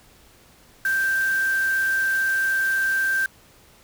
sine tone in noise, 1569 Hz, G6, 1 cent sharp, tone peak -19 dBFS, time 0.85-3.26 s, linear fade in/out 2 ms, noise white, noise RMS -37 dBFS, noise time 0.85-3.26 s, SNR +15 dB, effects pink hiss -53 dBFS RMS until 3.83 s

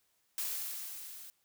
blue noise with level ramp, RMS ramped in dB -35 to -50 dBFS, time 0.38-1.3 s, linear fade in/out 0 ms, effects white hiss -75 dBFS RMS until 1.44 s

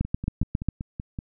two click trains, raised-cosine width 5 ms, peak -19 / -11 dBFS, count 7 / 6, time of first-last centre 0.05-1.189 / 0.01-0.687 s, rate 5.27 / 7.39 Hz, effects none

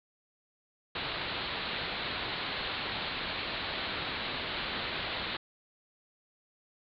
white low-pass noise, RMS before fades -36 dBFS, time 0.95-5.37 s, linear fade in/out 5 ms, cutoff 4300 Hz, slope 96 dB/octave, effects none

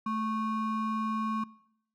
triangle ring-modulated tone, 659.3 Hz, E5, in tune, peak -24 dBFS, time 0.06-1.44 s, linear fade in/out 5 ms, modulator 440 Hz, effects noise-tail reverb RT60 0.8 s tail -23 dB re dry

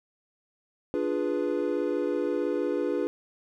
triangle chord, D diminished seventh, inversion none, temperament equal, 293.7 / 349.2 / 415.3 / 493.9 Hz, D4 / F4 / Ab4 / Cb5, 0 / 0 / 0 / 0 cents, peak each -29 dBFS, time 0.94-3.07 s, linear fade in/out 0 ms, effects none

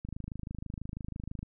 click train, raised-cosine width 5 ms, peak -26 dBFS, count 37, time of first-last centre 0.05-1.429 s, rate 26.1 Hz, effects none

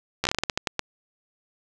slowing click train, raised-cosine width 0.2 ms, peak -6 dBFS, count 12, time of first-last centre 0.24-0.793 s, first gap 13 ms, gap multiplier 1.25, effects none

